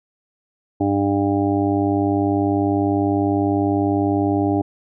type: harmonic tone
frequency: 100 Hz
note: G2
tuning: 35 cents sharp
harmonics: 1 / 2 / 3 / 4 / 6 / 7 / 8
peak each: -24 / -30 / -18 / -25 / -30 / -27 / -27 dBFS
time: 0.8-4.62 s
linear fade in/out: 10 ms
effects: none